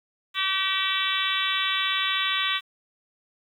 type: harmonic tone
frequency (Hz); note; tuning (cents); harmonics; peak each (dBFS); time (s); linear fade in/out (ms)
383.2; G4; -39; 3 / 4 / 5 / 6 / 7 / 8 / 9 / 10; -30 / -33 / -31 / -32 / -32 / -32 / -29 / -31; 0.34-2.61; 50
effects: 9-bit